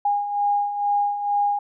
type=beating tone pair; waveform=sine; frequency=815 / 817.2 Hz; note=G#5 / G#5; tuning=-33 / -28 cents; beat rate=2.2 Hz; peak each=-27 / -20 dBFS; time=0.05-1.59 s; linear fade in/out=5 ms; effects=none